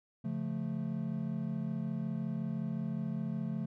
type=chord; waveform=triangle; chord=Db augmented; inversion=none; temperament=equal with one note detuned; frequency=140.61 / 174.61 / 220 Hz; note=Db3 / F3 / A3; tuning=+25 / 0 / 0 cents; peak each=-37 / -36 / -35 dBFS; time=0.24-3.66 s; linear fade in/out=10 ms; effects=none